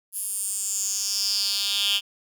10% pulse tone with high-pass filter sweep, 200.3 Hz, G3, 38 cents sharp, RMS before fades -26 dBFS, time 0.12-2.01 s, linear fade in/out 50 ms, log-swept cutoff 11000 to 3100 Hz, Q 4.9, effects none

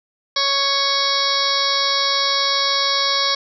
harmonic tone, 554.4 Hz, C#5, in tune, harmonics 1 / 2 / 3 / 4 / 6 / 7 / 8 / 9 / 10, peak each -28 / -23 / -29 / -27 / -27 / -23 / -23 / -26 / -24 dBFS, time 0.36-3.35 s, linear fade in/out 5 ms, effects none

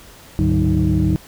sine tone cluster, 71.7 / 102.6 / 150 / 189.3 / 314 Hz, D2 / G#2 / D3 / F#3 / D#4, -41 / -21 / +37 / +40 / +16 cents, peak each -19 dBFS, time 0.39-1.16 s, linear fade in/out 0 ms, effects tanh soft clip ceiling -7 dBFS + pink hiss -43 dBFS RMS until 1.27 s

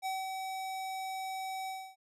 square tone with ADSR envelope, 762 Hz, G5, 49 cents flat, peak -33 dBFS, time 0.02-1.96 s, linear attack 39 ms, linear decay 200 ms, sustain -4 dB, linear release 280 ms, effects resampled to 32000 Hz

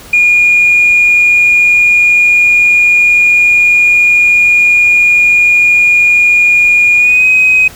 sine tone with pitch glide, 2431 to 2521 Hz, D#7 to D#7, -41 to +22 cents, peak -3 dBFS, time 0.13-7.68 s, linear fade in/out 5 ms, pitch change +63 cents, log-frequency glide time 6.97-7.26 s, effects tanh soft clip ceiling 0 dBFS + pink hiss -33 dBFS RMS until 7.75 s

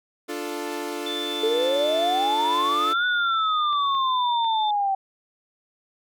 sawtooth chord, D minor, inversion none, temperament equal, 293.7 / 349.2 / 440 Hz, D4 / F4 / A4, 0 / 0 / 0 cents, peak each -29 dBFS, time 0.28-2.94 s, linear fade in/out 20 ms
sine tone with pitch glide, 3520 to 3567 Hz, A7 to A7, 0 to +23 cents, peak -29 dBFS, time 1.06-4.71 s, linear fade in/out 5 ms, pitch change +23 cents, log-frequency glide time 2.6-3.91 s
sine exponential two-way sweep, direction up then down, 435 to 1480 to 769 Hz, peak -20 dBFS, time 1.43-4.95 s, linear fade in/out 5 ms, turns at 3.06 s
clicks, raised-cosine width 0.3 ms, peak -28 dBFS, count 4, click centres 1.782 / 3.729 / 3.949 / 4.445 s
effects none

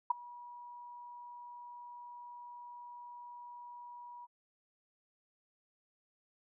sine tone with ADSR envelope, 966 Hz, B5, 39 cents flat, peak -23 dBFS, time 0.1-4.27 s, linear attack 7 ms, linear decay 12 ms, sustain -24 dB, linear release 29 ms, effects none

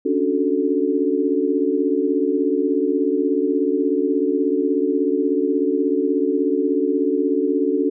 sine chord, D major seventh, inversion third, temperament equal, 277.2 / 293.7 / 370 / 440 Hz, C#4 / D4 / F#4 / A4, 0 / 0 / 0 / 0 cents, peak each -22 dBFS, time 0.05-7.9 s, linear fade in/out 10 ms, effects none

